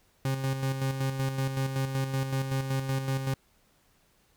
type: tone with tremolo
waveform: 40% pulse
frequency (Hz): 134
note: C3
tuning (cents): +42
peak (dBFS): -25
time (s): 0.25-3.34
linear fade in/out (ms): 2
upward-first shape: square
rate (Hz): 5.3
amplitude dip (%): 50
effects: pink hiss -66 dBFS RMS until 4.36 s